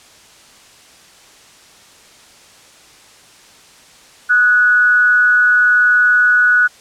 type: tone with amplitude modulation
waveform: sine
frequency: 1471 Hz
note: F#6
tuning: 11 cents flat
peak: -6 dBFS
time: 4.29-6.68 s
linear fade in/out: 20 ms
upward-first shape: sine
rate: 221 Hz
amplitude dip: 45%
effects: white hiss -44 dBFS RMS until 6.8 s + low-pass 8000 Hz 12 dB/octave